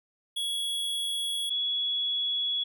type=tone pair in turn; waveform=square / sine; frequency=3351 / 3370 Hz; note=G#7 / G#7; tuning=+15 / +25 cents; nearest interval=unison; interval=10 cents; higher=second; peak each=-29 / -26 dBFS; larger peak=second; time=0.36-1.5 / 1.5-2.64 s; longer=neither; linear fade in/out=10 ms; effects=none